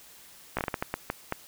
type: slowing click train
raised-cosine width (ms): 0.5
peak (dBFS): -13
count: 10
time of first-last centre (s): 0.57-1.324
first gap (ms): 16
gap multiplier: 1.39
effects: white hiss -52 dBFS RMS until 1.47 s